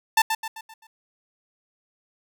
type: tone with echo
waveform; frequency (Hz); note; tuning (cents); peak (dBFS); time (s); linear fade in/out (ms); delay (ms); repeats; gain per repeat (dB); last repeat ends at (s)
sawtooth; 888; A5; +16; -11; 0.17-0.22; 5; 130; 5; -7; 0.87
effects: none